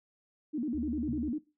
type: tone with vibrato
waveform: sine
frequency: 267.7 Hz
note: C4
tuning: 40 cents sharp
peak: -30 dBFS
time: 0.53-1.39 s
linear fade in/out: 20 ms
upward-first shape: square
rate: 10 Hz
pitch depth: 220 cents each way
type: tone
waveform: sine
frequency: 73.1 Hz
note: D2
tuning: 7 cents flat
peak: -40 dBFS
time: 0.74-1.3 s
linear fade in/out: 10 ms
type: tone with exponential decay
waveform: sine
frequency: 133.1 Hz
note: C3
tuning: 30 cents sharp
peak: -35 dBFS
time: 1.08-1.39 s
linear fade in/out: 5 ms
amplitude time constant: 67 ms
effects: noise-tail reverb RT60 0.3 s tail -21 dB re dry